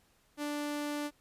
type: tone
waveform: sawtooth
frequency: 293.7 Hz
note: D4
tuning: in tune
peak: -30 dBFS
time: 0.37-1.11 s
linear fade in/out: 50 ms
effects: pink hiss -69 dBFS RMS until 1.2 s + resampled to 32000 Hz